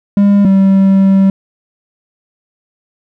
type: tone pair in turn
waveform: triangle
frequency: 201.5 / 193.62 Hz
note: G3 / G3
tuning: +48 / -21 cents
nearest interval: minor second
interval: 69 cents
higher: first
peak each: -3 dBFS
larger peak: neither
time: 0.17-0.45 / 0.45-1.3 s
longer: second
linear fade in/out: 2 ms
effects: none